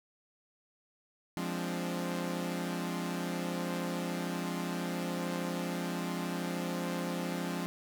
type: chord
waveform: sawtooth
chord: D half-diminished seventh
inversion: first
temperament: equal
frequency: 174.61 / 207.7 / 261.6 / 293.7 Hz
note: F3 / Ab3 / C4 / D4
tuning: 0 / 0 / 0 / 0 cents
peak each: -32 / -37 / -36 / -38 dBFS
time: 1.37-7.66 s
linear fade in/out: 0 ms
effects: none